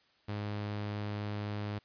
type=tone; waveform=sawtooth; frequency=103.83 Hz; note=G#2; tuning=in tune; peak=-31 dBFS; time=0.28-1.79 s; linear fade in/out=10 ms; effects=white hiss -68 dBFS RMS until 1.84 s + resampled to 11025 Hz